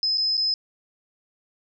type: tone with dropouts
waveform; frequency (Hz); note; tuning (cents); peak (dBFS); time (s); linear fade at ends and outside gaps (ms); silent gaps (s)
sine; 5100; D#8; +42; -20; 0.03-0.54; 1; 0.174-0.18 / 0.37-0.377
effects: none